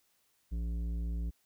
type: tone with tanh clipping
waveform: triangle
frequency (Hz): 57.4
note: A#1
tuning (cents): -26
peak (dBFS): -34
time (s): 0.51-1.31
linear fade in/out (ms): 20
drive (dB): 15
effects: white hiss -73 dBFS RMS until 1.45 s